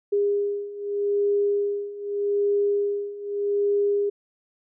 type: beating tone pair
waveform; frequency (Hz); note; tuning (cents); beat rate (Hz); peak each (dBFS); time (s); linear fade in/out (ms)
sine; 405.9 / 406.72; G#4 / G#4; -40 / -36; 0.82; -26 / -23; 0.12-4.1; 10
effects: none